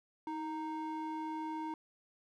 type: ring-modulated tone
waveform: triangle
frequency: 622.3 Hz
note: D#5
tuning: in tune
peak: -32 dBFS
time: 0.27-1.74 s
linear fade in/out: 2 ms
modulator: 306 Hz
effects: none